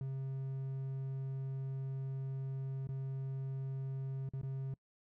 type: tone with dropouts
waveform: triangle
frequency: 134.2 Hz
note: C3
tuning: 44 cents sharp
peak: -35 dBFS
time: 0.01-4.74 s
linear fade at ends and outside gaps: 2 ms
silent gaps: 2.871-2.889 / 4.29-4.335 / 4.414-4.431 s
effects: noise-tail reverb RT60 0.1 s tail -25 dB re dry